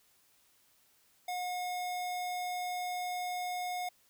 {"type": "tone", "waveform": "square", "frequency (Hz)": 722, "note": "F#5", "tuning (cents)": -43, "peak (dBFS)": -35, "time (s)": [1.28, 3.89], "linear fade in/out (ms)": 5, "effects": ["white hiss -68 dBFS RMS until 4.09 s"]}